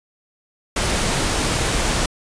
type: noise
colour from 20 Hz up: pink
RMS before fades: -20 dBFS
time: 0.76-2.06 s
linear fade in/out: 5 ms
effects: resampled to 22050 Hz